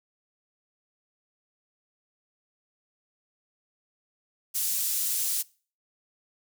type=high-pass noise; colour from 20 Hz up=pink; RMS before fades=-28 dBFS; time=4.54-5.43 s; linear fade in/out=20 ms; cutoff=7900 Hz; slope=12 dB/octave; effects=noise-tail reverb RT60 0.4 s tail -23 dB re dry